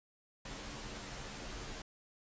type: noise with comb filter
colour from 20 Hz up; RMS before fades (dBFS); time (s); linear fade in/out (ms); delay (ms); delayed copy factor
pink; -45; 0.45-1.82; 5; 12; -1
effects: resampled to 16000 Hz